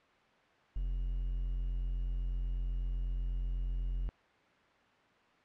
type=tone with quantisation; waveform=triangle; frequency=44.05 Hz; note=F1; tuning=16 cents sharp; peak=-30 dBFS; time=0.76-4.09 s; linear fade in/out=0 ms; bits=10; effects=white hiss -64 dBFS RMS until 5.44 s + low-pass 2000 Hz 12 dB/octave